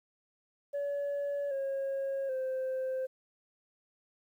sine tone with pitch steps, 569 / 544.6 / 521.2 Hz, C#5 / C#5 / C5, +45 / -31 / -7 cents, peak -29 dBFS, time 0.73-3.07 s, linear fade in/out 20 ms, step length 780 ms, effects tanh soft clip ceiling -30 dBFS + 11-bit

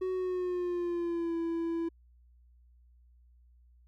triangle tone with pitch glide, 372 to 333.3 Hz, F#4 to E4, +9 to +19 cents, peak -28 dBFS, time 0.01-1.89 s, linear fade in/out 10 ms, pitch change -190 cents, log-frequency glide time 0.12-1.36 s, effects added 60 Hz sine -58 dBFS peak until 3.87 s

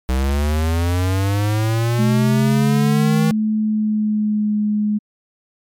square linear sweep, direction up, 63.2 to 160 Hz, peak -16 dBFS, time 0.09-3.31 s, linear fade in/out 0 ms
sine tone with pitch glide, 215.8 to 210.1 Hz, A3 to G#3, -33 to +20 cents, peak -15 dBFS, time 1.98-4.99 s, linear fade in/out 20 ms, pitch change -47 cents, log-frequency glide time 3.54-4.56 s
effects MP3 96 kbps

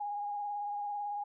sine tone with vibrato, 821 Hz, G#5, 20 cents flat, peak -34 dBFS, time 0-1.24 s, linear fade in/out 10 ms, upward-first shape sine, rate 18 Hz, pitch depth 23 cents each way, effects none

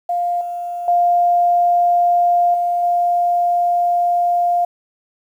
sine tone with level steps, 701 Hz, F5, 6 cents sharp, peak -16 / -22 / -11 / -15 / -13 dBFS, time 0.09-4.65 s, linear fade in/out 5 ms, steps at 0.41 / 0.88 / 2.54 / 2.83 s, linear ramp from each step 2 ms, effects 8-bit

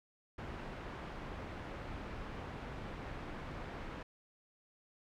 pink low-pass noise, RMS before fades -45 dBFS, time 0.38-4.03 s, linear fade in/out 5 ms, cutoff 2000 Hz, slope 12 dB/octave, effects none

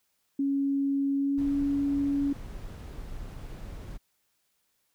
sine tone with pitch glide, 277.2 to 281.7 Hz, C#4 to C#4, 0 to +28 cents, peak -24 dBFS, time 0.39-2.33 s, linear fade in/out 5 ms, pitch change +28 cents, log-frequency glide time 1.16-1.52 s
brown noise, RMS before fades -40 dBFS, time 1.37-3.98 s, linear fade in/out 20 ms
effects white hiss -74 dBFS RMS until 4.94 s

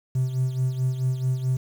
triangle tone with tremolo, 129.1 Hz, C3, 23 cents flat, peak -16 dBFS, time 0.15-1.57 s, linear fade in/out 5 ms, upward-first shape sine, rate 4.6 Hz, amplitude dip 70%, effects tanh soft clip ceiling -15 dBFS + 8-bit

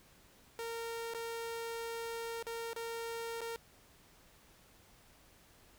sawtooth tone with dropouts, 460.8 Hz, A#4, 20 cents flat, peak -35 dBFS, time 0.59-3.56 s, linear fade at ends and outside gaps 0 ms, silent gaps 1.137-1.147 / 2.426-2.467 / 2.732-2.763 / 3.407-3.415 s, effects pink hiss -63 dBFS RMS until 5.78 s

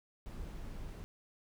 brown noise, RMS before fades -44 dBFS, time 0.26-1.04 s, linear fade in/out 0 ms, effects none

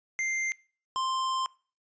square tone pair in turn, 2093 / 1046.5 Hz, C7 / C6, 0 / 0 cents, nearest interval octave, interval 1200 cents, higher first, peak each -28 dBFS, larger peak neither, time 0.19-0.52 / 0.96-1.46 s, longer second, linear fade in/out 0 ms, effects noise-tail reverb RT60 0.4 s tail -23 dB re dry + resampled to 16000 Hz

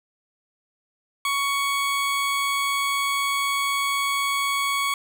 20% pulse tone, 1116 Hz, C#6, 11 cents sharp, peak -17 dBFS, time 1.25-4.94 s, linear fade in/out 2 ms, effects none

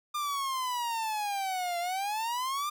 45% pulse exponential two-way sweep, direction down then up, 1208 to 686 to 1208 Hz, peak -30 dBFS, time 0.14-2.7 s, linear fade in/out 10 ms, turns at 1.79 s, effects none

